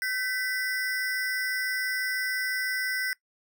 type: ring-modulated tone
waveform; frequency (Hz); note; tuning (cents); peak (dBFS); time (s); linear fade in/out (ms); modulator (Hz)
square; 1760; A6; 0; -25; 0.02-3.13; 0; 227
effects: noise-tail reverb RT60 0.1 s tail -21 dB re dry